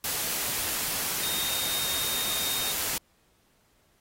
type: tone in noise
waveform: sine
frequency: 3701 Hz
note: A#7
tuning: 13 cents flat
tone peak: -32 dBFS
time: 1.23-2.72 s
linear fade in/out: 2 ms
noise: white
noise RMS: -30 dBFS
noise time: 0.04-2.98 s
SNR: -5 dB
effects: pink hiss -67 dBFS RMS until 4 s + AAC 48 kbps